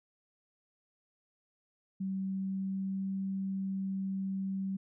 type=tone with pitch glide; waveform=sine; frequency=191.6 to 192.82 Hz; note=G3 to G3; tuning=-39 to -28 cents; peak=-32 dBFS; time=2-4.77 s; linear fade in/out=10 ms; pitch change=+11 cents; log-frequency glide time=2.15-3.05 s; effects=none